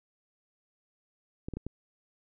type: clicks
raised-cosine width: 3 ms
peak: -23 dBFS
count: 4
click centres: 1.485 / 1.537 / 1.57 / 1.666 s
effects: none